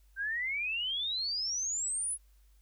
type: exponential sweep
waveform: sine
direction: up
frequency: 1553 to 10548 Hz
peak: -31 dBFS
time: 0.16-2.18 s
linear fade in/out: 50 ms
effects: added 50 Hz sine -59 dBFS peak until 2.61 s + white hiss -73 dBFS RMS until 2.61 s